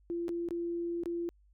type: tone with dropouts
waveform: sine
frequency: 342.2 Hz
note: F4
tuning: 35 cents flat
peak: -32 dBFS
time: 0.1-1.29 s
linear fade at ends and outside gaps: 0 ms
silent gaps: 0.282-0.291 / 0.487-0.508 / 1.035-1.058 s
effects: added 50 Hz sine -61 dBFS peak until 1.53 s